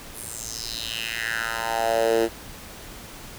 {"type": "tone with high-pass filter sweep", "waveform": "10% pulse", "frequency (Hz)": 114.1, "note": "A#2", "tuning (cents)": -37, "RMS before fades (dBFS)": -26, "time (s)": [0.13, 2.29], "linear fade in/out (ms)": 50, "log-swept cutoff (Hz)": [11000, 350], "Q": 3.6, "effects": ["pink hiss -41 dBFS RMS until 3.38 s"]}